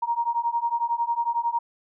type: beating tone pair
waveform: sine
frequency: 932.3 / 943.3 Hz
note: A#5 / A#5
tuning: 0 / +20 cents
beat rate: 11 Hz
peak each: -26 / -25 dBFS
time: 0.02-1.59 s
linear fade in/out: 10 ms
effects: none